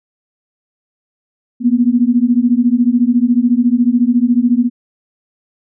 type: beating tone pair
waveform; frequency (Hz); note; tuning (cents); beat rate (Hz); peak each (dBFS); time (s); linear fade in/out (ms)
sine; 235.1 / 249.1; A#3 / B3; +15 / +15; 14; -12; 1.6-4.7; 50
effects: none